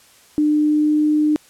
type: tone with pitch glide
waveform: sine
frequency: 300.6 to 302.5 Hz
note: D4 to D#4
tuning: +40 to -49 cents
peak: -13 dBFS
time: 0.38-1.36 s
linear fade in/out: 0 ms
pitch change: +11 cents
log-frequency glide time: 0.55-0.99 s
effects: white hiss -50 dBFS RMS until 1.49 s + low-pass 11000 Hz 12 dB/octave